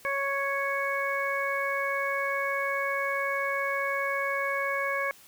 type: harmonic tone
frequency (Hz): 554.4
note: C#5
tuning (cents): 0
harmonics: 1 / 2 / 3 / 4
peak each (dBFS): -32 / -32 / -32 / -32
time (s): 0.05-5.11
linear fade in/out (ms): 0
effects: white hiss -54 dBFS RMS until 5.27 s